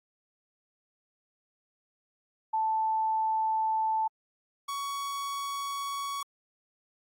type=tone pair in turn; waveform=sine / 45% pulse; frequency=880 / 1120.4 Hz; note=A5 / C#6; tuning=0 / +18 cents; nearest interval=major third; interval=418 cents; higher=second; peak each=-25 / -32 dBFS; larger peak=first; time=2.53-4.08 / 4.68-6.23 s; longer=neither; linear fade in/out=10 ms; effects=AAC 48 kbps